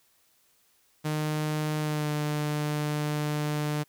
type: tone with pitch glide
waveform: sawtooth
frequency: 152.9 to 149.58 Hz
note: D#3 to D3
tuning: -30 to +32 cents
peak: -23 dBFS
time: 1.04-3.84 s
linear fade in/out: 20 ms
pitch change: -38 cents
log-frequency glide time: 1.79-2.11 s
effects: white hiss -66 dBFS RMS until 3.88 s